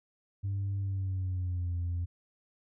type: tone with pitch glide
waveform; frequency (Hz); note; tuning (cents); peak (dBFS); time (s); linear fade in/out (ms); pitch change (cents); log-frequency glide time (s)
sine; 98.7 to 86.92; G2 to F2; +12 to -8; -28; 0.43-2.06; 20; -220; 0.79-1.75
effects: tanh soft clip ceiling -28 dBFS